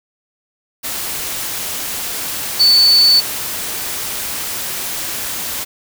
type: tone in noise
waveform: sine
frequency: 4484 Hz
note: C#8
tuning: 19 cents sharp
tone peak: -7 dBFS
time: 2.59-3.21 s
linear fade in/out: 20 ms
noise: white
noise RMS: -23 dBFS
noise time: 0.83-5.65 s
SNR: +13 dB
effects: none